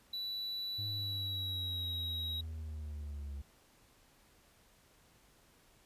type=tone with pitch glide; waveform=triangle; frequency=3951 to 3830 Hz; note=B7 to A#7; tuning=0 to +46 cents; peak=-36 dBFS; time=0.13-2.41 s; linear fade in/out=5 ms; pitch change=-54 cents; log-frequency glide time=0.92-1.85 s
type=exponential sweep; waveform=triangle; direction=down; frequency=103.5 to 69.3 Hz; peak=-38 dBFS; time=0.78-3.42 s; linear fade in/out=10 ms
effects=pink hiss -66 dBFS RMS until 5.85 s + resampled to 32000 Hz